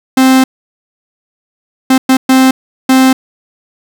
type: tone bursts at uneven times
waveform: 45% pulse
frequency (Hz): 261.6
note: C4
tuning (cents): 0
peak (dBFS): -4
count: 5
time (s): 0.17-0.44 / 1.9-1.98 / 2.09-2.17 / 2.29-2.51 / 2.89-3.13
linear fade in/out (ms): 5
effects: none